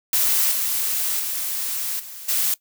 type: noise with level steps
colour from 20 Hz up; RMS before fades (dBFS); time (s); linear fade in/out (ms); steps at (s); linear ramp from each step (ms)
blue; -19 / -23 / -26 / -37 / -21; 0.13-2.54; 2; 0.51 / 1.19 / 1.99 / 2.28; 10
effects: noise-tail reverb RT60 0.1 s tail -19 dB re dry